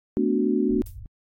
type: chord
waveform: sine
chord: B minor seventh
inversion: third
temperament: equal with one note detuned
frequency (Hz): 220 / 250.1 / 293.7 / 370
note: A3 / B3 / D4 / F#4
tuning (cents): 0 / +22 / 0 / 0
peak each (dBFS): -25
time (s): 0.17-0.82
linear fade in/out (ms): 0
type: low-pass noise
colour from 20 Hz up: pink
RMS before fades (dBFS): -38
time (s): 0.69-1.06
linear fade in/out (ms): 2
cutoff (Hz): 110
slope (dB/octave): 96
type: noise with exponential decay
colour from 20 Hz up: violet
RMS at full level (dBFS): -39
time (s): 0.86-1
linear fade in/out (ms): 2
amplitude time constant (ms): 29
effects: AAC 48 kbps